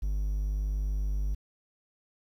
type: tone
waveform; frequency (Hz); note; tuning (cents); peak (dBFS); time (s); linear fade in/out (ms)
triangle; 50.4; G1; +49; -25; 0.02-1.35; 10
effects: 10-bit